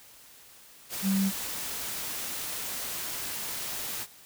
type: tone in noise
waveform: sine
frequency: 194.2 Hz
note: G3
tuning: 16 cents flat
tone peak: -23 dBFS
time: 1.02-1.32 s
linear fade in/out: 50 ms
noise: white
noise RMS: -35 dBFS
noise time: 0.89-4.07 s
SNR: +9 dB
effects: white hiss -53 dBFS RMS until 4.25 s